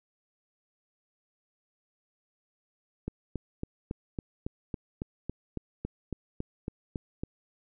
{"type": "click train", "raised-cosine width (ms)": 3, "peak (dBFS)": -20, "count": 16, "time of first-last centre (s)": [3.08, 7.235], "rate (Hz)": 3.61, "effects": []}